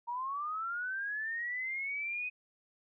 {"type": "linear sweep", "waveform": "sine", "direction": "up", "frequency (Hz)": [932.3, 2516], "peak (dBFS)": -34, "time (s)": [0.07, 2.3], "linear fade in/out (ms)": 20, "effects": []}